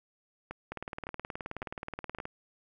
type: two click trains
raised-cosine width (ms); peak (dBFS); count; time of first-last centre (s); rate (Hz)
0.5; -24 / -22; 4 / 30; 0.51-2.186 / 0.72-2.254; 1.79 / 18.9
effects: none